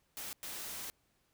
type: noise bursts at uneven times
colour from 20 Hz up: white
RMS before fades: -43 dBFS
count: 2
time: 0.17-0.33 / 0.43-0.9 s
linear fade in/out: 0 ms
effects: pink hiss -75 dBFS RMS until 1.33 s